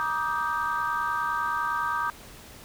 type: chord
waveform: sine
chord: Eb major seventh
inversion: second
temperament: equal with one note detuned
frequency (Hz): 948.6 / 1174.7 / 1244.5 / 1568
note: Bb5 / D6 / Eb6 / G6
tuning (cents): +30 / 0 / 0 / 0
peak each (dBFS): -30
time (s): 0-2.1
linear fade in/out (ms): 0
effects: tanh soft clip ceiling -17 dBFS + pink hiss -47 dBFS RMS until 2.64 s